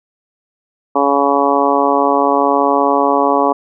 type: harmonic tone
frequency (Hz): 140.8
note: C#3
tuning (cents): +27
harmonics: 2 / 3 / 4 / 5 / 6 / 7 / 8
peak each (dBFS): -18 / -18 / -18 / -18 / -18 / -18 / -18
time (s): 0.95-3.53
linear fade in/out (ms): 10
effects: none